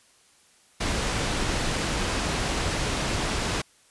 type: low-pass noise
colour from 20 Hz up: pink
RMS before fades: -27 dBFS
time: 0.8-3.62 s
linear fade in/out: 10 ms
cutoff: 7500 Hz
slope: 12 dB/octave
effects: white hiss -59 dBFS RMS until 3.9 s + resampled to 24000 Hz